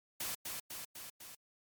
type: noise with echo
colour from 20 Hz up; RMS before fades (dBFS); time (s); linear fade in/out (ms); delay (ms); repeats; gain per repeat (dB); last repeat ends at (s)
white; -39; 0.2-0.35; 5; 250; 4; -3; 1.35
effects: MP3 96 kbps